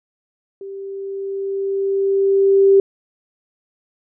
sine tone with level ramp, 392 Hz, G4, in tune, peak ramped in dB -29 to -7 dBFS, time 0.61-2.8 s, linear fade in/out 2 ms, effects none

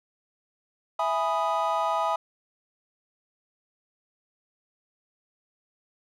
triangle chord, E major seventh, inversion none, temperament equal, 659.3 / 830.6 / 987.8 / 1244.5 Hz, E5 / G#5 / B5 / D#6, 0 / 0 / 0 / 0 cents, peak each -27 dBFS, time 0.99-2.16 s, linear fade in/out 5 ms, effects tanh soft clip ceiling -11 dBFS

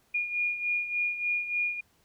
sine beating tone pair, 2431 / 2434.4 Hz, D#7 / D#7, -41 / -38 cents, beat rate 3.4 Hz, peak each -28 / -34 dBFS, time 0.14-1.81 s, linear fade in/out 10 ms, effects pink hiss -67 dBFS RMS until 2.04 s

